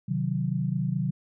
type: chord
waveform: sine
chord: C diminished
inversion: none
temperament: equal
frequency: 130.81 / 155.56 / 185 Hz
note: C3 / Eb3 / Gb3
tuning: 0 / 0 / 0 cents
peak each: -29 dBFS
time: 0.08-1.11 s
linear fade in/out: 10 ms
effects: none